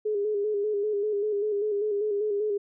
sine tone with vibrato, 415.4 Hz, G#4, in tune, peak -24 dBFS, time 0.05-2.58 s, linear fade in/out 10 ms, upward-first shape square, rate 5.1 Hz, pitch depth 45 cents each way, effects none

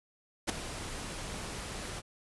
pink noise with ADSR envelope, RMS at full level -27 dBFS, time 0.47-2.02 s, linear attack 25 ms, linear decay 7 ms, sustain -13 dB, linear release 39 ms, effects resampled to 24000 Hz

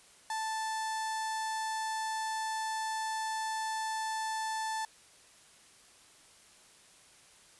sawtooth tone with notch filter, 880 Hz, A5, in tune, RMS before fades -35 dBFS, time 0.3-4.85 s, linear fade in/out 2 ms, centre 2800 Hz, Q 1.8, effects white hiss -59 dBFS RMS until 7.59 s + resampled to 24000 Hz

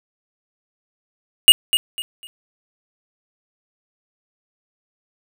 square tone with echo, 2861 Hz, F7, 41 cents sharp, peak -3 dBFS, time 1.48-1.52 s, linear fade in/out 0 ms, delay 250 ms, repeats 3, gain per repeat -11 dB, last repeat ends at 2.27 s, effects none

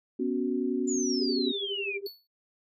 sine chord, B suspended second, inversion none, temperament equal, 246.9 / 277.2 / 370 Hz, B3 / C#4 / F#4, 0 / 0 / 0 cents, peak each -30 dBFS, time 0.19-1.52 s, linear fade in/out 10 ms
sine exponential sweep, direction down, 7160 to 2322 Hz, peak -31 dBFS, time 0.87-1.98 s, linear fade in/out 20 ms
sine tone with tremolo, 397.9 Hz, G4, 26 cents sharp, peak -30 dBFS, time 1.2-2.07 s, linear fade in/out 5 ms, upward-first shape triangle, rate 12 Hz, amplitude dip 100%
square tone with exponential decay, 4435 Hz, C#8, in tune, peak -35 dBFS, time 2.06-2.27 s, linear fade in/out 2 ms, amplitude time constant 44 ms
effects noise-tail reverb RT60 0.1 s tail -20 dB re dry

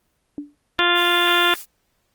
sine tone with exponential decay, 290.9 Hz, D4, 16 cents flat, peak -23 dBFS, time 0.38-0.56 s, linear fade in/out 1 ms, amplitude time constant 37 ms
harmonic tone, 349.2 Hz, F4, in tune, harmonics 1 / 2 / 3 / 4 / 5 / 6 / 7 / 8 / 9 / 10, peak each -23 / -26 / -23 / -21 / -23 / -28 / -28 / -25 / -28 / -21 dBFS, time 0.79-1.54 s, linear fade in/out 0 ms
blue noise, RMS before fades -35 dBFS, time 0.94-1.66 s, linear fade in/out 50 ms
effects pink hiss -68 dBFS RMS until 2.14 s + Opus 24 kbps

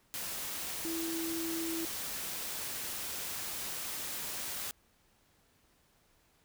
sine tone in noise, 329.6 Hz, E4, in tune, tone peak -35 dBFS, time 0.85-1.85 s, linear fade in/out 0 ms, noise white, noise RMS -39 dBFS, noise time 0.14-4.71 s, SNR +1 dB, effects pink hiss -69 dBFS RMS until 6.44 s

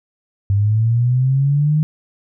sine linear sweep, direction up, 98 to 155.56 Hz, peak -12 dBFS, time 0.5-1.83 s, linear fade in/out 0 ms, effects none

